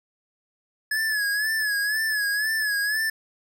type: tone with vibrato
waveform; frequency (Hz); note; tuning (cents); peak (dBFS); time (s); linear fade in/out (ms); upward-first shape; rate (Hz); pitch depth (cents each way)
square; 1705; G#6; +45; -23; 0.91-3.1; 5; sine; 2; 72
effects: none